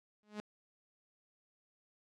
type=tone with exponential growth; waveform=sawtooth; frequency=210 Hz; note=G#3; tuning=19 cents sharp; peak=-33 dBFS; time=0.23-0.4 s; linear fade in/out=0 ms; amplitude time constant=36 ms; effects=low-pass 6000 Hz 12 dB/octave